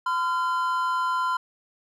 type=tone pair together; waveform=triangle; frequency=1018 / 1382.1 Hz; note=C6 / F6; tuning=-48 / -18 cents; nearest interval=perfect fourth; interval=530 cents; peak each=-22 / -26 dBFS; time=0.06-1.37 s; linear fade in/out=5 ms; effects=none